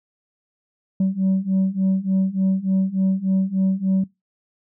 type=beating tone pair; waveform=sine; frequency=188.8 / 192.2 Hz; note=F#3 / G3; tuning=+35 / -34 cents; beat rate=3.4 Hz; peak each=-19 / -18 dBFS; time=1-4.04 s; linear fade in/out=5 ms; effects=noise-tail reverb RT60 0.2 s tail -22 dB re dry + tanh soft clip ceiling -14 dBFS